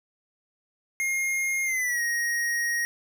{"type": "tone with pitch glide", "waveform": "square", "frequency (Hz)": [2135, 1880.2], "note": ["C7", "A#6"], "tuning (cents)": [34, 14], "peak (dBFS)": -25, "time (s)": [1, 2.85], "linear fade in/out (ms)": 0, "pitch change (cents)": -220, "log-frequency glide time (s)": [1.64, 2.01], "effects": []}